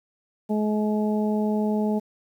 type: harmonic tone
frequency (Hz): 212.4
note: G#3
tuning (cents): +39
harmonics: 1 / 2 / 3 / 4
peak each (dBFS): -22 / -28 / -32 / -34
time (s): 0.49-2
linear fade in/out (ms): 20
effects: 9-bit